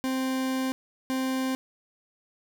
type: tone pair in turn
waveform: 40% pulse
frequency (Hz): 261.6 / 261.6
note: C4 / C4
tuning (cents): 0 / 0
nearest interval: unison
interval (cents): 0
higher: neither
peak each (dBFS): -25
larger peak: neither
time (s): 0.04-0.72 / 1.1-1.55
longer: first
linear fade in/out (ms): 0
effects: none